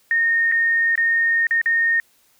sine tone with dropouts, 1841 Hz, A#6, 22 cents flat, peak -15 dBFS, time 0.11-2 s, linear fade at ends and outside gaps 1 ms, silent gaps 0.516-0.521 / 0.955-0.977 / 1.469-1.509 / 1.615-1.659 s, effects white hiss -59 dBFS RMS until 2.39 s

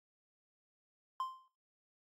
triangle tone with exponential decay, 1044 Hz, C6, 4 cents flat, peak -30 dBFS, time 1.2-1.48 s, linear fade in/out 1 ms, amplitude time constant 60 ms, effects noise-tail reverb RT60 0.6 s tail -25 dB re dry + AAC 64 kbps

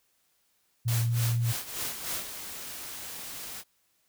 sine tone with vibrato, 116.9 Hz, A#2, 5 cents sharp, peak -24 dBFS, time 0.85-1.53 s, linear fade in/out 20 ms, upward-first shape square, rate 4.2 Hz, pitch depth 11 cents each way
white noise with tremolo, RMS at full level -33 dBFS, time 0.88-2.3 s, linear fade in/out 0 ms, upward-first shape sine, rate 3.4 Hz, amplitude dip 90%
white noise, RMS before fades -40 dBFS, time 1.64-3.64 s, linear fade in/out 50 ms
effects white hiss -71 dBFS RMS until 4.08 s

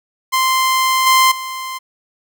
sawtooth tone with level steps, 1043 Hz, C6, 6 cents flat, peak -9 / -5 / -20 dBFS, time 0.32-1.79 s, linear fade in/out 20 ms, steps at 1.06 / 1.31 s, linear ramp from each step 10 ms, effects none

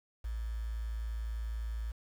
sine tone with quantisation, 55.9 Hz, A1, 28 cents sharp, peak -34 dBFS, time 0.24-1.92 s, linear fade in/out 10 ms, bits 9, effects none

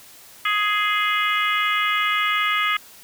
harmonic tone, 417.3 Hz, G#4, 8 cents sharp, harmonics 3 / 4 / 5 / 6 / 7 / 8, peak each -22 / -28 / -23 / -30 / -28 / -31 dBFS, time 0.45-2.77 s, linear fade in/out 5 ms, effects white hiss -46 dBFS RMS until 3.03 s

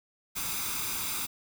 white noise with comb filter, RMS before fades -33 dBFS, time 0.35-1.27 s, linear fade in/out 20 ms, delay 0.82 ms, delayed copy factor +0.65, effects none

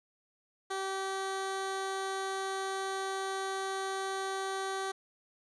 15% pulse tone, 385.6 Hz, G4, 28 cents flat, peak -27 dBFS, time 0.7-4.92 s, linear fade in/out 10 ms, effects resampled to 24000 Hz

